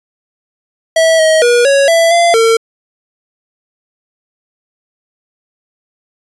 square tone with pitch steps, 650 / 634 / 481 / 555 / 665 / 685 / 453.3 Hz, E5 / D#5 / B4 / C#5 / E5 / F5 / A#4, -24 / +32 / -46 / +2 / +15 / -34 / -48 cents, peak -7 dBFS, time 0.96-2.57 s, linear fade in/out 5 ms, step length 230 ms, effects resampled to 24000 Hz

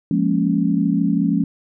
sine chord, Bb minor seventh, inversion second, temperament equal, 174.61 / 207.7 / 233.1 / 277.2 Hz, F3 / Ab3 / Bb3 / Db4, 0 / 0 / 0 / 0 cents, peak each -20 / -20 / -24 / -20 dBFS, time 0.11-1.44 s, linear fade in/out 2 ms, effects none

